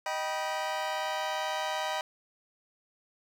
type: chord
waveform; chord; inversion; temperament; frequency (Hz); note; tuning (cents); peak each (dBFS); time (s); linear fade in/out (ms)
sawtooth; Eb augmented; none; just; 622.3 / 777.8 / 972.3; Eb5 / G5 / B5; 0 / -14 / -27; -31; 0.06-2.01; 2
effects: low-pass 6000 Hz 12 dB/octave + 9-bit